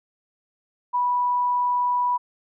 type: tone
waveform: sine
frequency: 982 Hz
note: B5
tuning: 10 cents flat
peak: -19 dBFS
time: 0.93-2.18 s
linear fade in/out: 20 ms
effects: none